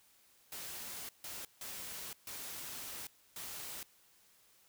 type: noise bursts at uneven times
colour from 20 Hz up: white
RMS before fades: -45 dBFS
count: 5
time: 0.52-1.09 / 1.24-1.45 / 1.61-2.13 / 2.27-3.07 / 3.36-3.83 s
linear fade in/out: 2 ms
effects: white hiss -67 dBFS RMS until 4.68 s